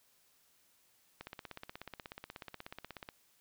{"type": "click train", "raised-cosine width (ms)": 0.3, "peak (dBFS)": -28, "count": 32, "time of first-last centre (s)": [1.21, 3.089], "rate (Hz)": 16.5, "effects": ["white hiss -70 dBFS RMS until 3.4 s"]}